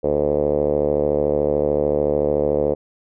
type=tone with low-pass filter; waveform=5% pulse; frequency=73.6 Hz; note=D2; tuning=4 cents sharp; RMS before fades=-19 dBFS; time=0.03-2.75 s; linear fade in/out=20 ms; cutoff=500 Hz; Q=4.9; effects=none